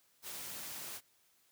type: noise with amplitude modulation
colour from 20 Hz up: white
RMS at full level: -43 dBFS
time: 0.22-1.01 s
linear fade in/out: 50 ms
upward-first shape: sine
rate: 265 Hz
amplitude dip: 35%
effects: white hiss -71 dBFS RMS until 1.51 s + high-pass 80 Hz 12 dB/octave